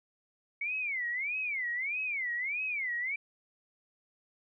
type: tone with vibrato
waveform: sine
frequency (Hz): 2200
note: C#7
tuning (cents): -14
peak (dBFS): -31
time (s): 0.61-3.16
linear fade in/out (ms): 5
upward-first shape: sine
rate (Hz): 1.6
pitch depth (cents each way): 260
effects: none